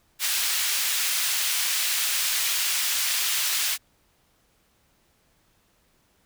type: high-pass noise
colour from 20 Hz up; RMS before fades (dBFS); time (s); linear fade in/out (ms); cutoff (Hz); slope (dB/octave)
pink; -25; 0.19-3.78; 50; 2400; 12
effects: pink hiss -65 dBFS RMS until 6.25 s